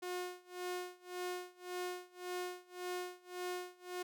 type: tone with tremolo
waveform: sawtooth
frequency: 360 Hz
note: F#4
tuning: 47 cents flat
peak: -34 dBFS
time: 0.02-4.03 s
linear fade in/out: 10 ms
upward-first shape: sine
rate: 1.8 Hz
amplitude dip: 95%
effects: none